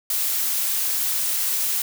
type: noise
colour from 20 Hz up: blue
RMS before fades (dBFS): -23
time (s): 0.1-1.82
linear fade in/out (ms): 2
effects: none